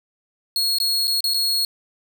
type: tone with dropouts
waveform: 40% pulse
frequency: 4316 Hz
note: C#8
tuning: 47 cents flat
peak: -17 dBFS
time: 0.56-1.65 s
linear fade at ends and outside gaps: 1 ms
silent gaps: 0.785-0.801 / 1.072-1.078 / 1.206-1.241 / 1.337-1.343 s
effects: none